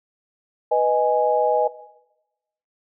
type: chord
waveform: sine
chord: G# minor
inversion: first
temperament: equal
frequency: 493.9 / 622.3 / 830.6 Hz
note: B4 / D#5 / G#5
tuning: 0 / 0 / 0 cents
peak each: -20 dBFS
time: 0.71-1.68 s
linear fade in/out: 10 ms
effects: noise-tail reverb RT60 1.0 s tail -18 dB re dry